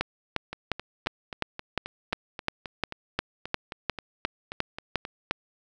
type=two click trains; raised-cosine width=0.3 ms; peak=-19 / -9 dBFS; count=18 / 16; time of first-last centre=0.53-5.051 / 0.01-5.31 s; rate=3.76 / 2.83 Hz; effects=none